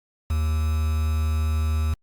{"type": "tone with quantisation", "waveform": "triangle", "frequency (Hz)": 77.78, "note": "D#2", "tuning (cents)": 0, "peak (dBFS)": -18, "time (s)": [0.3, 1.94], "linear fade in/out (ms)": 5, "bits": 6, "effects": ["Opus 48 kbps"]}